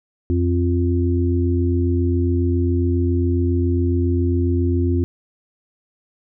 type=harmonic tone; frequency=87.31 Hz; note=F2; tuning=in tune; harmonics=1 / 3 / 4; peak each=-17 / -22 / -23 dBFS; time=0.3-5.04 s; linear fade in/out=0 ms; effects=none